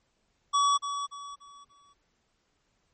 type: tone with echo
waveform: square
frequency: 1136 Hz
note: C#6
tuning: 42 cents sharp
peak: -22 dBFS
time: 0.53-0.78 s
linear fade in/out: 20 ms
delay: 290 ms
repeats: 4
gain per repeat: -9 dB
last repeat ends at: 1.94 s
effects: pink hiss -73 dBFS RMS until 2.93 s + MP3 32 kbps